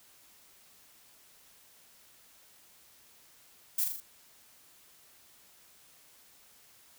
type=noise with echo; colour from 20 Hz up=violet; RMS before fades=-29 dBFS; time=3.78-3.84 s; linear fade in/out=5 ms; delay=41 ms; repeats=4; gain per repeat=-4 dB; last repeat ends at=4.004 s; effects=white hiss -60 dBFS RMS until 6.98 s